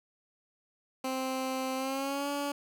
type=tone with pitch glide; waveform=15% pulse; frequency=261.6 to 285.3 Hz; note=C4 to C#4; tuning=0 to +50 cents; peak=-25 dBFS; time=1.04-2.52 s; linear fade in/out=5 ms; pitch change=+150 cents; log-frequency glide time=1.76-2.29 s; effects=none